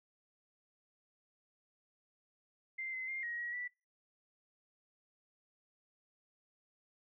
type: tone with pitch steps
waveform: sine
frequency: 2089 / 2051 / 2112 / 1891 / 1907 / 1964 Hz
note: C7 / C7 / C7 / A#6 / A#6 / B6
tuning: -3 / -35 / +16 / +24 / +39 / -10 cents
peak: -38 dBFS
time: 2.78-3.68 s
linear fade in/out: 10 ms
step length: 150 ms
effects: noise-tail reverb RT60 0.3 s tail -23 dB re dry